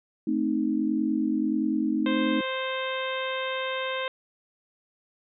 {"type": "chord", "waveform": "sine", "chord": "A diminished", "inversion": "none", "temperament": "equal", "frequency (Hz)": [220, 261.6, 311.1], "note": ["A3", "C4", "Eb4"], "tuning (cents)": [0, 0, 0], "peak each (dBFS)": [-28, -28, -26], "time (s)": [0.27, 2.41], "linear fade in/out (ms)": 5}
{"type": "harmonic tone", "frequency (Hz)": 523.3, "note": "C5", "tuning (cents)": 0, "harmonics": [1, 2, 3, 4, 5, 6, 7], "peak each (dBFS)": [-31, -34, -36, -37, -38, -39, -39], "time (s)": [2.06, 4.08], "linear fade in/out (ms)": 2}
{"effects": []}